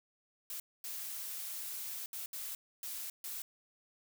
blue noise bursts at uneven times, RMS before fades -42 dBFS, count 6, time 0.5-0.6 / 0.84-2.06 / 2.13-2.26 / 2.33-2.55 / 2.83-3.1 / 3.24-3.42 s, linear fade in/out 2 ms, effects none

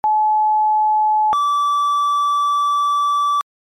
sine / triangle tone pair in turn, 857 / 1158.3 Hz, A5 / D6, -46 / -24 cents, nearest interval perfect fourth, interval 522 cents, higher second, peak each -12 dBFS, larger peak neither, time 0.04-1.33 / 1.33-3.41 s, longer second, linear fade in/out 0 ms, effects MP3 64 kbps

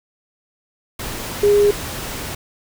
sine tone in noise, 410 Hz, G#4, 22 cents flat, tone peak -10 dBFS, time 1.43-1.71 s, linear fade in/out 5 ms, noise pink, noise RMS -28 dBFS, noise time 0.99-2.35 s, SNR +15 dB, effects none

